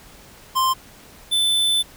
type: tone pair in turn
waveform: square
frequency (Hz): 1046.5 / 3520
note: C6 / A7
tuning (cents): 0 / 0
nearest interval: octave + major sixth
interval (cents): 2100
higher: second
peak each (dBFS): -17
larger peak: neither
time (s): 0.55-0.74 / 1.31-1.83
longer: second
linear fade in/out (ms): 20
effects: pink hiss -46 dBFS RMS until 1.96 s